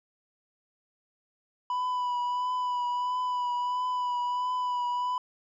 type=tone with vibrato; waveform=triangle; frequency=989 Hz; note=B5; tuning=2 cents sharp; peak=-25 dBFS; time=1.7-5.18 s; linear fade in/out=2 ms; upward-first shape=triangle; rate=1.5 Hz; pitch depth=27 cents each way; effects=resampled to 16000 Hz